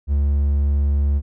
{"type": "tone", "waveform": "triangle", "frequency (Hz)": 71.2, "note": "C#2", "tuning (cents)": 47, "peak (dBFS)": -13, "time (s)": [0.07, 1.22], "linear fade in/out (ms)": 50, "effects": []}